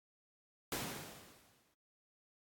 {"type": "noise with exponential decay", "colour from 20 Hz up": "pink", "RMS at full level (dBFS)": -37, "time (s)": [0.72, 1.74], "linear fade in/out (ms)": 1, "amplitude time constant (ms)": 220, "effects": ["high-pass 100 Hz 12 dB/octave", "AAC 64 kbps"]}